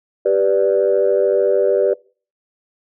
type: chord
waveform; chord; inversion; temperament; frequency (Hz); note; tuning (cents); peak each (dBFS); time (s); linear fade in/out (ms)
sine; G major; none; equal; 392 / 493.9 / 587.3; G4 / B4 / D5; 0 / 0 / 0; -16; 0.25-1.94; 10
effects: noise-tail reverb RT60 0.4 s tail -24 dB re dry + tanh soft clip ceiling -5 dBFS